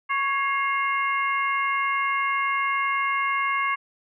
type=harmonic tone with a mistuned harmonic; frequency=554 Hz; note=C#5; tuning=1 cent flat; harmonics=2 / 3 / 4 / 5; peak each=-24 / -31 / -26 / -35 dBFS; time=0.09-3.76 s; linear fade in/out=20 ms; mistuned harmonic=4; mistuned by=-60 cents; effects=none